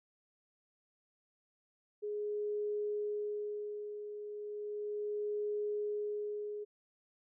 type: tone with tremolo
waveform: sine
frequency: 417.2 Hz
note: G#4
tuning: 8 cents sharp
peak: -33 dBFS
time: 2.02-6.65 s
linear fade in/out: 20 ms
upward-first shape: sine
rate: 0.35 Hz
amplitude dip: 60%
effects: none